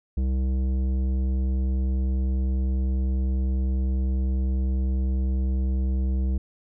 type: tone with tanh clipping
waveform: sine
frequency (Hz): 65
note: C2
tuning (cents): -11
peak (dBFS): -23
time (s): 0.17-6.38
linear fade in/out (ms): 5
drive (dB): 12
effects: none